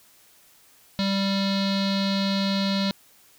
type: tone with low-pass filter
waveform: square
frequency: 196 Hz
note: G3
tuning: in tune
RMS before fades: -24 dBFS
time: 0.99-2.91 s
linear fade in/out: 0 ms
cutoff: 4100 Hz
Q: 7.2
effects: white hiss -56 dBFS RMS until 3.38 s